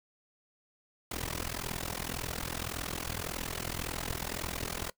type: noise with amplitude modulation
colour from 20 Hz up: pink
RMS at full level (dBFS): -33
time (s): 1.11-4.9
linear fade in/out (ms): 5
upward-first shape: sine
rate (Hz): 41.8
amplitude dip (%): 95
effects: noise-tail reverb RT60 0.1 s tail -21 dB re dry